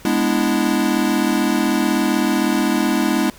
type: chord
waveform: square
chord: E dominant seventh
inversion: first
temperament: equal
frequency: 207.7 / 246.9 / 293.7 / 329.6 Hz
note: G#3 / B3 / D4 / E4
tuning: 0 / 0 / 0 / 0 cents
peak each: -22 dBFS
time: 0.05-3.3 s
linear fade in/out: 2 ms
effects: pink hiss -44 dBFS RMS until 3.38 s